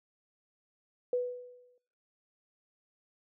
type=tone with exponential decay; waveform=sine; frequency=493.9 Hz; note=B4; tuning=in tune; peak=-25 dBFS; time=1.13-1.78 s; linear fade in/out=2 ms; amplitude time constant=140 ms; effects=noise-tail reverb RT60 0.8 s tail -23 dB re dry